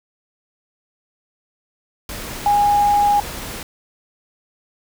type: tone in noise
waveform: sine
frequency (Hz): 821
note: G#5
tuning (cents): -20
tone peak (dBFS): -12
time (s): 2.46-3.2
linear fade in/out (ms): 2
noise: pink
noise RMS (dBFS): -30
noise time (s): 2.09-3.63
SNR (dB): +15
effects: none